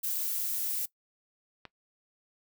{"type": "noise", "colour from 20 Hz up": "violet", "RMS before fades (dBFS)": -32, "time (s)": [0.03, 0.86], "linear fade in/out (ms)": 10}
{"type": "click", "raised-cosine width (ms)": 0.3, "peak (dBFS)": -27, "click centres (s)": 1.653}
{"effects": ["noise-tail reverb RT60 0.1 s tail -20 dB re dry"]}